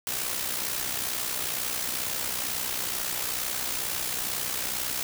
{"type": "noise with amplitude modulation", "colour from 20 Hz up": "white", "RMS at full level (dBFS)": -28, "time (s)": [0.07, 5.03], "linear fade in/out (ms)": 0, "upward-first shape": "sine", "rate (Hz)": 62.2, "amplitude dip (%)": 55, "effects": []}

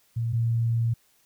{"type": "tone pair in turn", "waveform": "sine", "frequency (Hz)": [115.8, 115.8], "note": ["A#2", "A#2"], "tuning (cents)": [-11, -11], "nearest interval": "unison", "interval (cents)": 0, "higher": "neither", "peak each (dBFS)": [-24, -21], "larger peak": "second", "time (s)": [[0.16, 0.33], [0.33, 0.94]], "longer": "second", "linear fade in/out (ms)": 10, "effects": ["white hiss -64 dBFS RMS until 1.25 s"]}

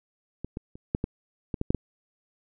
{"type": "clicks", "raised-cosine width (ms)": 3, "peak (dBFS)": [-20, -20, -30, -11, -14, -16, -14, -9, -12], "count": 9, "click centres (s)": [0.446, 0.571, 0.755, 0.949, 1.041, 1.542, 1.614, 1.705, 1.747], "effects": []}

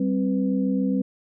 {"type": "tone cluster", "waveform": "sine", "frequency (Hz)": [195.3, 262.6, 495.5], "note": ["G3", "C4", "B4"], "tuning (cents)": [-6, 6, 6], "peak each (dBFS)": [-23, -23, -32], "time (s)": [0, 1.02], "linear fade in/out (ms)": 5, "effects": []}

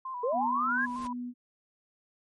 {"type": "tone with vibrato", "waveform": "sine", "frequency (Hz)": 1014, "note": "B5", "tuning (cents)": 45, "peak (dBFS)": -34, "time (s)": [0.05, 1.13], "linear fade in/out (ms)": 5, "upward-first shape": "square", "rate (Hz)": 5.5, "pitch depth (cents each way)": 54}
{"type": "linear sweep", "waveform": "sine", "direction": "up", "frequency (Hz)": [440, 1700], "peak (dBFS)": -26, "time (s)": [0.23, 0.86], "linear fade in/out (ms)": 10}
{"type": "tone with tremolo", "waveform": "sine", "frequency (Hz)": 245.1, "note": "B3", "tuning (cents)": -13, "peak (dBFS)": -33, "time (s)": [0.32, 1.34], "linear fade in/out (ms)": 50, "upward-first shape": "sine", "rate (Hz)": 2.6, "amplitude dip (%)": 35}
{"type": "noise with exponential growth", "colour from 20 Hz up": "pink", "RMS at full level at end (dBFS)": -45, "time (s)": [0.51, 1.07], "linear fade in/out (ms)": 1, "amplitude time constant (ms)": 120}
{"effects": ["MP3 48 kbps"]}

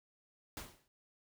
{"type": "noise with exponential decay", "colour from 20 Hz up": "pink", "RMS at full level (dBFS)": -42, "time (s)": [0.57, 0.88], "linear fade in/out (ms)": 1, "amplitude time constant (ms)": 67, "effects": []}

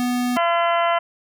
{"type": "tone", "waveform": "square", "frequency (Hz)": 246.5, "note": "B3", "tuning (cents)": -3, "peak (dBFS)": -20, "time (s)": [0, 0.37], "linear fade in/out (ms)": 0}
{"type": "harmonic tone", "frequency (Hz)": 340.3, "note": "F4", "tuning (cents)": -45, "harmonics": [2, 3, 4, 5, 6, 7, 8, 9], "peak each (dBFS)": [-19, -22, -24, -32, -29, -40, -34, -32], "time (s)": [0.36, 0.99], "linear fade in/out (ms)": 10}
{"effects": []}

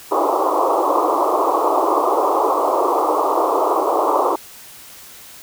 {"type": "band-pass noise", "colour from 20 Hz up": "white", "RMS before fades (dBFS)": -17, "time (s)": [0.11, 4.36], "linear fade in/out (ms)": 10, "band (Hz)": [300, 1200], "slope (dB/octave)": 96, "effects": ["white hiss -40 dBFS RMS until 5.42 s"]}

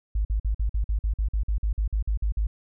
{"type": "tone bursts", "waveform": "sine", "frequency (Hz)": 52.3, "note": "G#1", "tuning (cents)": 13, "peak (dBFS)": -21, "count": 16, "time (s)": [0.15, 2.47], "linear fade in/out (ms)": 5, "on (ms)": 100, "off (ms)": 48, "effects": []}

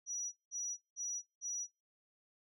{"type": "tone bursts", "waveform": "sine", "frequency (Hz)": 5840, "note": "F#8", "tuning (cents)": -24, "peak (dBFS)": -37, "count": 4, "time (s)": [0.06, 1.67], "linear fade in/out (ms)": 50, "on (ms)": 260, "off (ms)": 190, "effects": ["noise-tail reverb RT60 0.2 s tail -17 dB re dry", "tanh soft clip ceiling -33 dBFS"]}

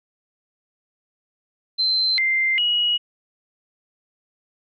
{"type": "tone with pitch steps", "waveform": "sine", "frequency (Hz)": [4095, 2090, 2905], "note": ["C8", "C7", "F#7"], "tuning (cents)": [-38, -2, -32], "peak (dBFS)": -17, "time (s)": [1.78, 2.98], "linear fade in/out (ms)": 20, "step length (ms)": 400, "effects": []}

